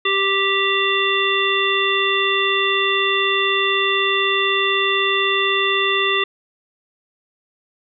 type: harmonic tone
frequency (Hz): 392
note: G4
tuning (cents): 0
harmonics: 1 / 3 / 5 / 7 / 9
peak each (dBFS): -22 / -22 / -22 / -22 / -22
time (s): 0.05-6.24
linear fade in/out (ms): 5
effects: none